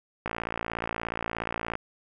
click train, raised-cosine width 0.5 ms, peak -15 dBFS, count 86, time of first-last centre 0.26-1.754 s, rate 56.9 Hz, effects none

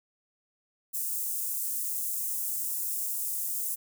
white high-pass noise, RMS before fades -32 dBFS, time 0.93-3.76 s, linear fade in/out 20 ms, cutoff 7700 Hz, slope 24 dB/octave, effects none

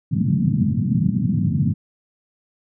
white band-pass noise, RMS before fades -19 dBFS, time 0.11-1.74 s, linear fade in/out 20 ms, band 100 to 230 Hz, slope 48 dB/octave, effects none

